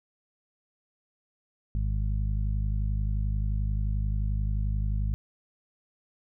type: harmonic tone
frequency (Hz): 51.4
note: G#1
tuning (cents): -17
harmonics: 1 / 2 / 3 / 4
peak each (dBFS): -26 / -31 / -39 / -42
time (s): 1.75-5.14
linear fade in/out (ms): 0
effects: none